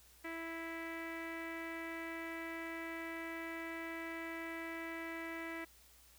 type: tone with low-pass filter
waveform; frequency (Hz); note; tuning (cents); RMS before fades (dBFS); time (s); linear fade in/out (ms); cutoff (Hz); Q
sawtooth; 329.6; E4; 0; -44; 0.24-5.65; 10; 2100; 5
effects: added 60 Hz sine -67 dBFS peak until 6.18 s + white hiss -64 dBFS RMS until 6.18 s